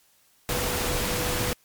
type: tone in noise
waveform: sine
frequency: 493.5 Hz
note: B4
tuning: 1 cent flat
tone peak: -33 dBFS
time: 0.49-1.53 s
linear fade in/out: 0 ms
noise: pink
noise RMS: -27 dBFS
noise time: 0.49-1.53 s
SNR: -9 dB
effects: white hiss -62 dBFS RMS until 1.64 s + MP3 96 kbps